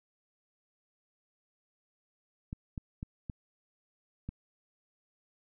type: clicks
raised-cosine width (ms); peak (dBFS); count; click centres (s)
5; -25; 5; 2.529 / 2.778 / 3.029 / 3.298 / 4.29
effects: none